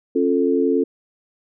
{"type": "chord", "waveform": "sine", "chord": "Db augmented", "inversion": "none", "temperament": "equal with one note detuned", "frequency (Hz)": [271.5, 349.2, 440], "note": ["Db4", "F4", "A4"], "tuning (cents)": [-36, 0, 0], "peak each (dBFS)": [-19, -21, -19], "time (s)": [0.15, 0.84], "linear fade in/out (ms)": 10, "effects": []}